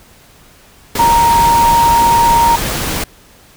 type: tone in noise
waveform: sine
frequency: 932.3 Hz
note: A#5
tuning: in tune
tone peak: -7 dBFS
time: 0.99-2.56 s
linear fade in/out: 5 ms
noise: pink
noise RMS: -18 dBFS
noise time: 0.95-3.04 s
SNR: +8 dB
effects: pink hiss -44 dBFS RMS until 3.56 s